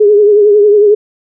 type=tone with vibrato; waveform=sine; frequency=414.9 Hz; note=G#4; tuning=2 cents flat; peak=-3 dBFS; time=0-0.95 s; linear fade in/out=10 ms; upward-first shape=triangle; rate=11 Hz; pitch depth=63 cents each way; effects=none